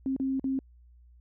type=tone with dropouts; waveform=sine; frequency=266.7 Hz; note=C4; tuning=33 cents sharp; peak=-26 dBFS; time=0.06-0.59 s; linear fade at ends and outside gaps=1 ms; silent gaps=0.164-0.199 / 0.396-0.442 s; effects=added 60 Hz sine -53 dBFS peak until 1.2 s